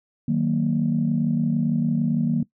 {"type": "chord", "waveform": "sine", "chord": "D# minor", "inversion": "none", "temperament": "just", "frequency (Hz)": [155.56, 186.68, 233.3], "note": ["D#3", "F#3", "A#3"], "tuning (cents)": [0, 16, 2], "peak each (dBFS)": [-23, -25, -21], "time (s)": [0.28, 2.43], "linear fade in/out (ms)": 5, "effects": ["noise-tail reverb RT60 0.1 s tail -20 dB re dry", "tanh soft clip ceiling -11 dBFS"]}